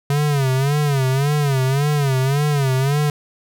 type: tone with vibrato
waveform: square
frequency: 139.4 Hz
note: C#3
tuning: 10 cents sharp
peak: -16 dBFS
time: 0.1-3.1 s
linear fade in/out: 2 ms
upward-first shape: sine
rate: 1.8 Hz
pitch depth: 120 cents each way
effects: none